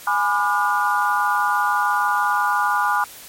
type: chord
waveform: sine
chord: G# diminished seventh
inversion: none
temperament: just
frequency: 830.6 / 996.7 / 1196.1 / 1435.3 Hz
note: G#5 / B5 / D6 / F6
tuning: 0 / +16 / +31 / +47 cents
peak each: -22 dBFS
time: 0.07-3.04 s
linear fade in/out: 2 ms
effects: white hiss -40 dBFS RMS until 3.28 s + MP3 64 kbps